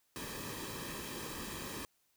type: noise with comb filter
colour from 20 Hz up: pink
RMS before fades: -43 dBFS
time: 0.16-1.85 s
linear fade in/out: 0 ms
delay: 1.4 ms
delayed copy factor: -0.65
effects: white hiss -75 dBFS RMS until 2.16 s